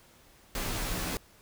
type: noise with comb filter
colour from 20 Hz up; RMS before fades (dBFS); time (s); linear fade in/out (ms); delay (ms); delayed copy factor
pink; -33; 0.55-1.17; 0; 14; -0.75
effects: pink hiss -59 dBFS RMS until 1.41 s